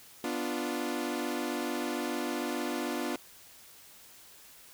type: chord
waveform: sawtooth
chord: B diminished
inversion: none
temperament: equal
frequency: 246.9 / 293.7 / 349.2 Hz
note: B3 / D4 / F4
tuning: 0 / 0 / 0 cents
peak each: -32 dBFS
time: 0.24-3.16 s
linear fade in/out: 2 ms
effects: white hiss -54 dBFS RMS until 4.73 s